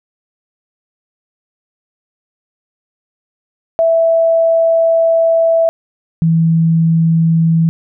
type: tone pair in turn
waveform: sine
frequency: 659.3 / 163.88 Hz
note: E5 / E3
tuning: 0 / -10 cents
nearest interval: 2 octaves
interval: 2410 cents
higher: first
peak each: -8 dBFS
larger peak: neither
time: 3.79-5.69 / 6.22-7.69 s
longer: first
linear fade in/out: 0 ms
effects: none